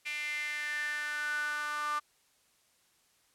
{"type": "tone with high-pass filter sweep", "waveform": "sawtooth", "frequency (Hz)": 297.5, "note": "D4", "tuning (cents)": 22, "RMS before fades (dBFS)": -35, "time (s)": [0.05, 2], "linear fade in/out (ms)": 20, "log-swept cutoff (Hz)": [2300, 1200], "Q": 8.4, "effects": ["white hiss -69 dBFS RMS until 3.34 s", "low-pass 11000 Hz 12 dB/octave"]}